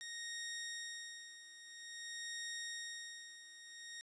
15% pulse tone with tremolo, 1864.7 Hz, A#6, in tune, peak -36 dBFS, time 0.01-4.01 s, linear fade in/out 0 ms, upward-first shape sine, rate 0.5 Hz, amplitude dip 75%, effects resampled to 22050 Hz + 12-bit

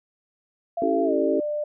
sine tone with pitch glide, 680 to 595.4 Hz, F5 to D5, -46 to +24 cents, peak -24 dBFS, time 0.77-1.64 s, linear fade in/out 5 ms, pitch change -230 cents, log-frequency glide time 1.04-1.14 s
sine chord, A dominant seventh, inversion first, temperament equal with one note detuned, 277.2 / 329.6 / 385.3 / 440 Hz, C#4 / E4 / G4 / A4, 0 / 0 / -30 / 0 cents, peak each -26 dBFS, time 0.82-1.4 s, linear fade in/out 2 ms
effects none

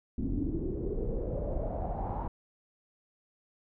brown noise with low-pass filter sweep, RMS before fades -33 dBFS, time 0.18-2.28 s, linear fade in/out 5 ms, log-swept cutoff 260 to 940 Hz, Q 6.1, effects none

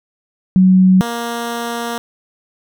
sine / 10% pulse tone pair in turn, 186.4 / 234.8 Hz, F#3 / A#3, +13 / +13 cents, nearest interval major third, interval 400 cents, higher second, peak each -6 / -12 dBFS, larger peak first, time 0.56-1.01 / 1.01-1.98 s, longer second, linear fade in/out 0 ms, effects none

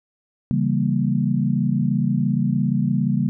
sine chord, C# diminished seventh, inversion none, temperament equal, 138.59 / 164.81 / 196 / 233.1 Hz, C#3 / E3 / G3 / Bb3, 0 / 0 / 0 / 0 cents, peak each -22 / -25 / -22 / -23 dBFS, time 0.51-3.29 s, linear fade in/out 0 ms, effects none

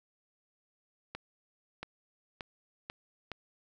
accelerating click train, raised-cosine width 0.3 ms, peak -23 dBFS, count 5, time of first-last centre 1.15-3.317 s, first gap 680 ms, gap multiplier 0.85, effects none

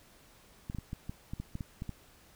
clicks, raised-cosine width 5 ms, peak -25 dBFS, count 11, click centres 0.699 / 0.748 / 0.786 / 0.931 / 1.095 / 1.335 / 1.4 / 1.554 / 1.608 / 1.821 / 1.893 s, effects pink hiss -60 dBFS RMS until 2.35 s

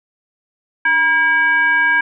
sine tone with frequency modulation, 1622 Hz, G#6, 41 cents flat, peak -11 dBFS, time 0.85-2.01 s, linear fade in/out 5 ms, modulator 664 Hz, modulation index 0.67, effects none

